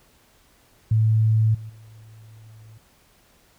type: tone with level steps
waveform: sine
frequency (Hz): 110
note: A2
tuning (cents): 0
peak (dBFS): -15 / -33 / -43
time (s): 0.91-2.78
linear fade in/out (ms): 5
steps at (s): 1.54 / 1.69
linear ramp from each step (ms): 10
effects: pink hiss -58 dBFS RMS until 3.58 s